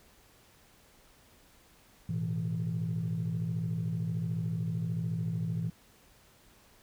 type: chord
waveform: sine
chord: A suspended second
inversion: none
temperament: equal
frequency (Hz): 110 / 123.47 / 164.81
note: A2 / B2 / E3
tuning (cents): 0 / 0 / 0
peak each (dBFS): -34 / -36 / -31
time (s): 2.09-5.7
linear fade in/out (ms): 5
effects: tanh soft clip ceiling -25 dBFS + pink hiss -61 dBFS RMS until 6.82 s